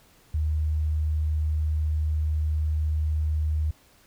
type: tone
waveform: sine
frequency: 77 Hz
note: D#2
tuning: 17 cents flat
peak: -22 dBFS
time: 0.34-3.71 s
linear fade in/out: 5 ms
effects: pink hiss -58 dBFS RMS until 4.06 s